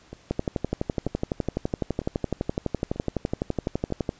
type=two click trains; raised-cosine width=2 ms; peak=-23 / -11 dBFS; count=5 / 46; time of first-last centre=0.13-3.904 / 0.31-4.092 s; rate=1.06 / 11.9 Hz; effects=pink hiss -55 dBFS RMS until 4.19 s + resampled to 16000 Hz